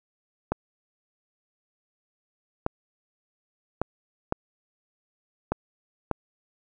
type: clicks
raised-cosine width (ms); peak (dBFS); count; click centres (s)
1; -10; 6; 0.52 / 2.664 / 3.816 / 4.324 / 5.52 / 6.113
effects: none